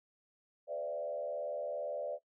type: tone with frequency modulation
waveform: sine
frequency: 587.3 Hz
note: D5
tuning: in tune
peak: -35 dBFS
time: 0.67-2.19 s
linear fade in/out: 50 ms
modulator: 77.6 Hz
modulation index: 1
effects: noise-tail reverb RT60 0.1 s tail -19 dB re dry